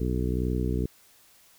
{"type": "harmonic tone", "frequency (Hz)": 62, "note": "B1", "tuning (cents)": 7, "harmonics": [1, 2, 3, 4, 5, 6, 7], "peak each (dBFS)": [-28, -31, -33, -34, -35, -36, -36], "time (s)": [0, 0.86], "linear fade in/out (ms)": 5, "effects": ["white hiss -58 dBFS RMS until 1.58 s"]}